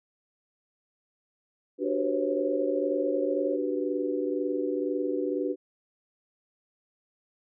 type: chord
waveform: sine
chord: G major seventh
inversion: second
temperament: equal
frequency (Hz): 293.7 / 370 / 392 / 493.9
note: D4 / F#4 / G4 / B4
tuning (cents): 0 / 0 / 0 / 0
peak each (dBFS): -31 / -31 / -34 / -32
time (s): 1.78-5.56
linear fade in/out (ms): 50
type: tone with tremolo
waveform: sine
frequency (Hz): 543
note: C#5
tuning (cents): -36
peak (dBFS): -27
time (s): 1.83-3.58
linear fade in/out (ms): 50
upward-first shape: sine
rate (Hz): 13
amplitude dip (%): 35
effects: none